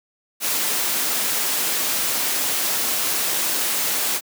white noise, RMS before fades -22 dBFS, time 0.4-4.21 s, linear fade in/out 50 ms, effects high-pass 200 Hz 12 dB/octave

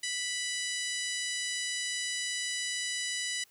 harmonic tone with a mistuned harmonic, 987.8 Hz, B5, in tune, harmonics 2 / 3 / 4 / 5 / 6 / 7 / 8 / 9 / 10, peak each -37 / -39 / -40 / -41 / -42 / -42 / -43 / -44 / -44 dBFS, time 0.03-3.44 s, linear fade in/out 5 ms, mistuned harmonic 7, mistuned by +23 cents, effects white hiss -64 dBFS RMS until 3.5 s

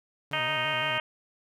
sawtooth tone with vibrato, 133.6 Hz, C3, 36 cents sharp, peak -35 dBFS, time 0.31-0.98 s, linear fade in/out 0 ms, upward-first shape square, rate 5.9 Hz, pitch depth 130 cents each way
harmonic tone, 311.1 Hz, D#4, in tune, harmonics 2 / 3 / 4 / 5 / 6 / 7 / 8 / 9 / 10, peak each -35 / -35 / -35 / -35 / -35 / -35 / -35 / -35 / -35 dBFS, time 0.33-1 s, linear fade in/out 2 ms
effects none

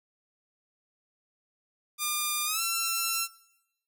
5% pulse tone with pitch glide, 1202 to 1349.2 Hz, D6 to E6, +40 to +40 cents, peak -16 dBFS, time 1.98-3.28 s, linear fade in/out 50 ms, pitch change +200 cents, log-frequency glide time 2.45-2.61 s, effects noise-tail reverb RT60 0.8 s tail -17 dB re dry

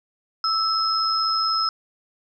sine tone pair together, 1310 / 5147 Hz, E6 / E8, -11 / -42 cents, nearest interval 2 octaves, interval 2369 cents, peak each -22 dBFS, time 0.44-1.69 s, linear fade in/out 2 ms, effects none

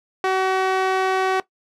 sawtooth tone with band-pass filter, 377.9 Hz, F#4, 37 cents sharp, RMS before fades -20 dBFS, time 0.24-1.4 s, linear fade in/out 2 ms, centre 1000 Hz, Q 0.69, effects noise-tail reverb RT60 0.1 s tail -17 dB re dry

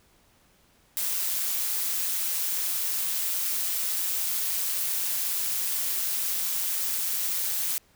blue noise with amplitude modulation, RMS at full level -26 dBFS, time 0.97-7.78 s, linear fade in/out 0 ms, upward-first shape sine, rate 182 Hz, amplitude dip 45%, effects pink hiss -62 dBFS RMS until 7.95 s

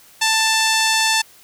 5% pulse tone with low-pass filter, 885 Hz, A5, 10 cents sharp, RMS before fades -17 dBFS, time 0.21-1.22 s, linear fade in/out 10 ms, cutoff 8200 Hz, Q 0.5, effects white hiss -48 dBFS RMS until 1.43 s

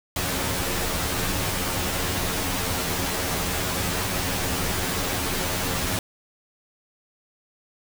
pink noise with comb filter, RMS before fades -26 dBFS, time 0.16-5.99 s, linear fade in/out 2 ms, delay 11 ms, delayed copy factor +0.9, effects none

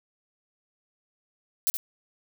violet noise with echo, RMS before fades -23 dBFS, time 1.67-1.7 s, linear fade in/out 0 ms, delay 70 ms, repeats 1, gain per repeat -8 dB, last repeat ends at 1.77 s, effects none

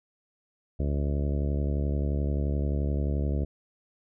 harmonic tone, 71.5 Hz, D2, 46 cents flat, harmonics 1 / 2 / 3 / 4 / 5 / 6 / 7 / 8 / 9, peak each -26 / -32 / -36 / -38 / -40 / -42 / -43 / -44 / -45 dBFS, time 0.79-3.45 s, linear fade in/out 10 ms, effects none

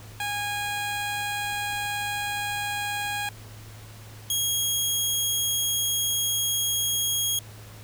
15% pulse tone pair in turn, 821 / 3284 Hz, G#5 / G#7, -20 / -20 cents, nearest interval 2 octaves, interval 2400 cents, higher second, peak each -21 / -16 dBFS, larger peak second, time 0.2-3.29 / 4.3-7.39 s, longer neither, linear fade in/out 2 ms, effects added 107 Hz sine -43 dBFS peak until 7.83 s + pink hiss -48 dBFS RMS until 7.83 s

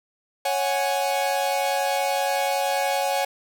45% pulse chord, C# suspended fourth, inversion none, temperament equal, 554.4 / 740 / 830.6 Hz, C#5 / F#5 / G#5, 0 / 0 / 0 cents, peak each -26 dBFS, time 0.45-3.25 s, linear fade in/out 5 ms, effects none

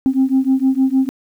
sine beating tone pair, 261.6 / 268.1 Hz, C4 / C4, 0 / +42 cents, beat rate 6.5 Hz, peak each -14 dBFS, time 0.06-1.09 s, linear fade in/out 0 ms, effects tanh soft clip ceiling -7 dBFS + 8-bit

